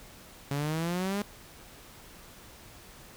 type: exponential sweep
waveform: sawtooth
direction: up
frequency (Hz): 138.59 to 207.7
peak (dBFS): -25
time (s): 0.51-1.22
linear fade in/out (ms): 0
effects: pink hiss -51 dBFS RMS until 3.16 s